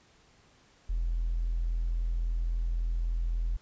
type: tone with tanh clipping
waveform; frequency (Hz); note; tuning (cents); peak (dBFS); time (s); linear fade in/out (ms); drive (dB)
triangle; 41.83; E1; +26; -26; 0.89-3.57; 10; 1
effects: pink hiss -62 dBFS RMS until 3.61 s + resampled to 16000 Hz